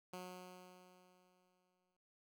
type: tone with exponential decay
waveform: 10% pulse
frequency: 182.1 Hz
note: F#3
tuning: 27 cents flat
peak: -38 dBFS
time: 0.13-1.97 s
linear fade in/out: 5 ms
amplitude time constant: 400 ms
effects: none